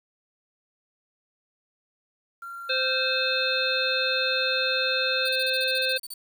sine tone, 1379 Hz, F6, 22 cents flat, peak -35 dBFS, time 2.42-5.27 s, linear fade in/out 5 ms
harmonic tone, 520 Hz, C5, 11 cents flat, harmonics 1 / 3 / 5 / 7 / 8, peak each -29 / -29 / -29 / -29 / -29 dBFS, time 2.69-5.98 s, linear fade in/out 10 ms
10% pulse tone bursts, 4530 Hz, C#8, 37 cents sharp, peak -28 dBFS, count 13, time 5.25-6.14 s, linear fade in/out 5 ms, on 38 ms, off 33 ms
effects 9-bit

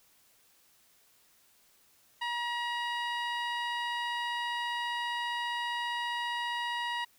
15% pulse tone with low-pass filter, 955 Hz, A#5, 42 cents sharp, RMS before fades -34 dBFS, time 2.21-7.05 s, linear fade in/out 10 ms, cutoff 4300 Hz, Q 0.51, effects white hiss -65 dBFS RMS until 7.18 s

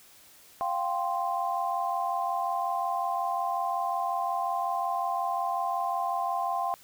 sine chord, F suspended second, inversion none, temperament equal, 698.5 / 784 / 1046.5 Hz, F5 / G5 / C6, 0 / 0 / 0 cents, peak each -31 dBFS, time 0.61-6.74 s, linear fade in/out 0 ms, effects white hiss -55 dBFS RMS until 6.83 s

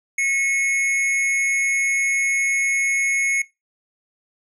square tone with amplitude modulation, 2187 Hz, C#7, 24 cents flat, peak -17 dBFS, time 0.18-3.42 s, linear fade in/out 5 ms, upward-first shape sine, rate 252 Hz, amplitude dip 45%, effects noise-tail reverb RT60 0.2 s tail -18 dB re dry + low-pass 11000 Hz 12 dB/octave

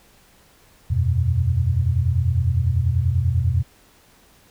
sine chord, E suspended second, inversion none, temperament equal, 82.41 / 92.5 / 123.47 Hz, E2 / F#2 / B2, 0 / 0 / 0 cents, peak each -21 dBFS, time 0.9-3.63 s, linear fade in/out 10 ms, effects pink hiss -54 dBFS RMS until 4.5 s

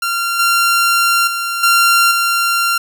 sawtooth tone with level steps, 1380 Hz, F6, 21 cents flat, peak -12 / -7 / -14 / -5 / -9 dBFS, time 0.02-2.78 s, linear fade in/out 5 ms, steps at 0.39 / 1.27 / 1.63 / 2.11 s, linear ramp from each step 5 ms, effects 7-bit

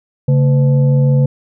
sine tone with frequency modulation, 139.5 Hz, C#3, 11 cents sharp, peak -8 dBFS, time 0.28-1.26 s, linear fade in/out 5 ms, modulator 365 Hz, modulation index 0.47, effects none

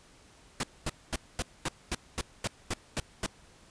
pink noise bursts, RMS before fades -31 dBFS, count 11, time 0.6-3.263 s, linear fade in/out 2 ms, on 33 ms, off 230 ms, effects pink hiss -58 dBFS RMS until 3.7 s + resampled to 22050 Hz

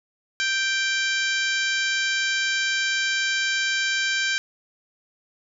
harmonic tone with a mistuned harmonic, 784 Hz, G5, in tune, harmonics 2 / 3 / 4 / 5 / 6 / 7 / 8 / 9, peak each -24 / -28 / -30 / -32 / -34 / -35 / -36 / -37 dBFS, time 0.4-4.38 s, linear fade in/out 0 ms, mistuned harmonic 7, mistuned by -20 cents, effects none

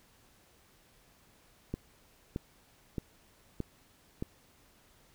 click train, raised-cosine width 3 ms, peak -21 dBFS, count 5, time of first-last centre 1.74-4.224 s, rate 1.61 Hz, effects pink hiss -64 dBFS RMS until 5.14 s

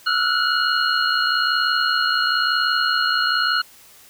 sine tone cluster, 1326 / 1411 / 1472 / 2910 / 4242 Hz, E6 / F6 / F#6 / F#7 / C8, +10 / +17 / -9 / -29 / +23 cents, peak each -23 / -24 / -22 / -26 / -23 dBFS, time 0.06-3.62 s, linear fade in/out 10 ms, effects white hiss -48 dBFS RMS until 4.09 s

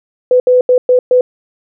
sine tone bursts at uneven times, 501 Hz, B4, 25 cents sharp, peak -5 dBFS, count 5, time 0.31-0.4 / 0.47-0.61 / 0.69-0.78 / 0.89-0.99 / 1.11-1.21 s, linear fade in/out 2 ms, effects none

